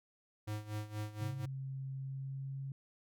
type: tone with tremolo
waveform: square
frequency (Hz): 106.1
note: G#2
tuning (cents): +38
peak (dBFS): -37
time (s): 0.47-1.46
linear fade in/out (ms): 10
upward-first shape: sine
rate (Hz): 4.2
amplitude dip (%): 80
type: tone with pitch glide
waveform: sine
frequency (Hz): 134.2 to 136.07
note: C3 to C#3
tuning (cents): +44 to -32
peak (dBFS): -39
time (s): 1.21-2.72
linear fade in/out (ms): 2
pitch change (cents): +24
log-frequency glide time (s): 1.95-2.6
effects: none